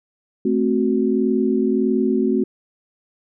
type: chord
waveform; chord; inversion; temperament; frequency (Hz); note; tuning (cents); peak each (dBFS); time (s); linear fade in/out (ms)
sine; F# diminished; first; equal; 220 / 261.6 / 370; A3 / C4 / F#4; 0 / 0 / 0; -20; 0.45-2.44; 5
effects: none